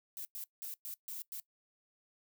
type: noise bursts at uneven times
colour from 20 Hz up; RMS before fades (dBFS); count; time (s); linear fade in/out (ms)
violet; -43; 6; 0.17-0.25 / 0.35-0.44 / 0.62-0.74 / 0.85-0.94 / 1.08-1.22 / 1.32-1.4; 0
effects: noise-tail reverb RT60 0.1 s tail -20 dB re dry